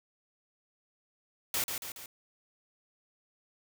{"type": "noise with echo", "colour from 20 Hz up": "white", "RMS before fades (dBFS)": -31, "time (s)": [1.54, 1.64], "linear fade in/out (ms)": 2, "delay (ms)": 140, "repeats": 3, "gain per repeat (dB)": -5, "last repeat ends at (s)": 2.06, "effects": []}